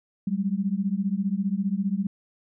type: beating tone pair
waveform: sine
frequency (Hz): 189 / 204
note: F#3 / G#3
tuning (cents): +37 / -31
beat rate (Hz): 15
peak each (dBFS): -26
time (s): 0.27-2.07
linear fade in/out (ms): 5
effects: none